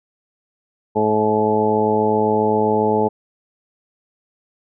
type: harmonic tone with a mistuned harmonic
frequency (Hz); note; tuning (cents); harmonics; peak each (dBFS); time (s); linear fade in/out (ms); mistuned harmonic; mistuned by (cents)
107.5; A2; -40; 1 / 2 / 3 / 4 / 5 / 6 / 7 / 8; -29 / -22 / -26 / -18 / -25 / -26 / -29 / -20; 0.95-3.09; 20; 7; +22
effects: none